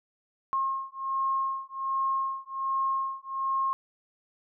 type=beating tone pair; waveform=sine; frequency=1074 / 1075.3 Hz; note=C6 / C6; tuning=+45 / +47 cents; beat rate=1.3 Hz; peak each=-30 dBFS; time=0.53-3.73 s; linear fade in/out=0 ms; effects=none